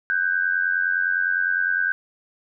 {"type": "tone pair together", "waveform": "sine", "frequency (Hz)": [1510.2, 1600], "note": ["F#6", "G6"], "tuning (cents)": [35, 35], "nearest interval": "minor second", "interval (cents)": 100, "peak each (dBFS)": -22, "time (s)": [0.1, 1.92], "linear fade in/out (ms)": 0, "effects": []}